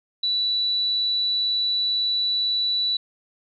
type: tone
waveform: sine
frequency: 3951 Hz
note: B7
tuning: in tune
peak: -20 dBFS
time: 0.23-2.97 s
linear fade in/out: 5 ms
effects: none